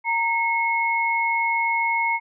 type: tone pair together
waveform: sine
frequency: 927 / 2176 Hz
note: A#5 / C#7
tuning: -10 / -33 cents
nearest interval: octave + minor third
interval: 1477 cents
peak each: -22 dBFS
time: 0.04-2.2 s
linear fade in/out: 50 ms
effects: none